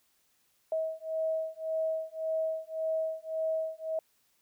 sine beating tone pair, 639 / 640.8 Hz, D#5 / E5, +46 / -49 cents, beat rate 1.8 Hz, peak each -33 / -33 dBFS, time 0.72-3.99 s, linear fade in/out 2 ms, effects white hiss -71 dBFS RMS until 4.41 s

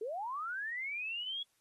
sine linear sweep, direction up, 400.9 to 3361 Hz, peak -36 dBFS, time 0.01-1.43 s, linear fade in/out 5 ms, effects white hiss -75 dBFS RMS until 1.6 s + AAC 32 kbps

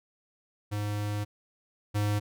square tone pair in turn, 103.83 / 103.83 Hz, G#2 / G#2, 0 / 0 cents, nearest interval unison, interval 0 cents, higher neither, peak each -30 / -26 dBFS, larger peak second, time 0.71-1.25 / 1.94-2.2 s, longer first, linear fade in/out 20 ms, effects none

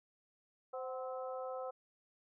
harmonic tone with a mistuned harmonic, 259.7 Hz, C4, 13 cents flat, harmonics 2 / 3 / 4 / 5, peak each -41 / -46 / -52 / -49 dBFS, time 0.73-1.71 s, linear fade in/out 10 ms, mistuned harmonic 3, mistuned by -57 cents, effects none

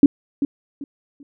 sine tone with echo, 281.8 Hz, C#4, 29 cents sharp, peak -4 dBFS, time 0.03-0.06 s, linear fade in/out 2 ms, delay 390 ms, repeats 3, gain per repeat -12 dB, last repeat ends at 1.23 s, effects none

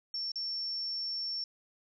sine tone with dropouts, 5440 Hz, F8, 46 cents flat, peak -33 dBFS, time 0.14-1.44 s, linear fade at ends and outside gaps 2 ms, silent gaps 0.318-0.357 s, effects none

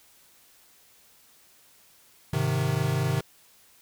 square chord, Ab major, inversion none, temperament equal, 103.83 / 130.81 / 155.56 Hz, Ab2 / C3 / Eb3, 0 / 0 / 0 cents, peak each -32 / -27 / -29 dBFS, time 2.33-3.21 s, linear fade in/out 5 ms, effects white hiss -58 dBFS RMS until 3.81 s

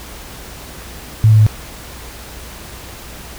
sine tone with pitch steps, 109.6 / 108.53 / 107.47 Hz, A2 / A2 / A2, -6 / -23 / -40 cents, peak -5 dBFS, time 1.24-1.465 s, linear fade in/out 0 ms, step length 75 ms, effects added 60 Hz sine -37 dBFS peak until 3.38 s + pink hiss -34 dBFS RMS until 3.38 s

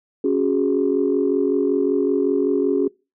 sine chord, C# suspended fourth, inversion none, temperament equal, 277.2 / 370 / 415.3 Hz, C#4 / F#4 / G#4, 0 / 0 / 0 cents, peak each -20 dBFS, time 0.24-2.88 s, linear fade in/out 5 ms, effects noise-tail reverb RT60 0.3 s tail -26 dB re dry + tanh soft clip ceiling -8 dBFS

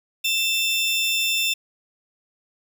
35% pulse tone pair together, 2670 / 3564 Hz, E7 / A7, +22 / +22 cents, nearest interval perfect fourth, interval 500 cents, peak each -21 dBFS, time 0.24-1.54 s, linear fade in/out 10 ms, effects none

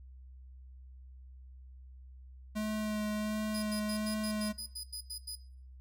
square tone with vibrato, 213.1 Hz, G#3, 45 cents sharp, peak -33 dBFS, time 2.55-4.53 s, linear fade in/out 20 ms, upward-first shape sine, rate 1.4 Hz, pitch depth 14 cents each way
25% pulse tone bursts, 4978 Hz, D#8, in tune, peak -34 dBFS, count 11, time 3.54-5.357 s, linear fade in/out 10 ms, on 87 ms, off 86 ms
effects noise-tail reverb RT60 0.6 s tail -21 dB re dry + added 64 Hz sine -49 dBFS peak until 5.8 s

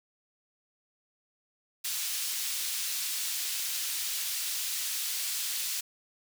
pink high-pass noise, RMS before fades -33 dBFS, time 1.84-5.81 s, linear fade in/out 10 ms, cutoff 3600 Hz, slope 12 dB/octave, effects none

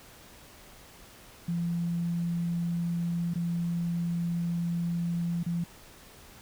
sine tone with dropouts, 170.9 Hz, F3, 37 cents flat, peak -27 dBFS, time 1.48-5.64 s, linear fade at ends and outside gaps 5 ms, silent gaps 3.338-3.355 / 5.432-5.462 s, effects pink hiss -52 dBFS RMS until 6.41 s

